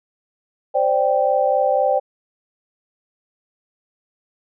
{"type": "chord", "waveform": "sine", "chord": "C suspended second", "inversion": "none", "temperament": "equal", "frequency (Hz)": [523.3, 587.3, 784], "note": ["C5", "D5", "G5"], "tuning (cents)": [0, 0, 0], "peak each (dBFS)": -19, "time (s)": [0.74, 2], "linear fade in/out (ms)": 20, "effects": []}